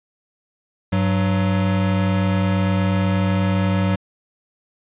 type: tone pair together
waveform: square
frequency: 98.8 / 187.32 Hz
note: G2 / F#3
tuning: +14 / +22 cents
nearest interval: major seventh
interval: 1108 cents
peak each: -20 dBFS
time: 0.92-3.96 s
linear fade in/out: 10 ms
effects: resampled to 8000 Hz